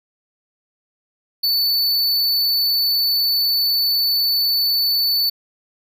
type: tone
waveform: square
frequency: 4488 Hz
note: C#8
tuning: 21 cents sharp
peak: -16 dBFS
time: 1.43-5.3 s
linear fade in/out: 10 ms
effects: none